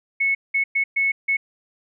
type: tone bursts at uneven times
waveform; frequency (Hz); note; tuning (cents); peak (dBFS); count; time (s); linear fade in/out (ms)
sine; 2200; C#7; -14; -17; 5; 0.2-0.35 / 0.54-0.64 / 0.75-0.84 / 0.96-1.12 / 1.28-1.37; 10
effects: none